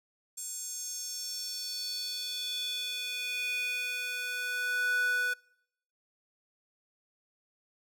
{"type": "tone with high-pass filter sweep", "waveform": "square", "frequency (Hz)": 494, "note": "B4", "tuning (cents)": 0, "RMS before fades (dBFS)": -34, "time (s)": [0.37, 5.34], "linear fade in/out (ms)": 10, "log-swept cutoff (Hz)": [7700, 1300], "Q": 4.7, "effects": ["noise-tail reverb RT60 0.8 s tail -26 dB re dry"]}